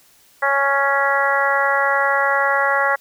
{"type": "harmonic tone", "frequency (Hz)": 277.7, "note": "C#4", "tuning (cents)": 3, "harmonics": [2, 3, 4, 5, 6, 7], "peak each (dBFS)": [-22, -22, -22, -22, -22, -22], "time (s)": [0.42, 2.96], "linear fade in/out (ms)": 10, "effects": ["white hiss -53 dBFS RMS until 3 s"]}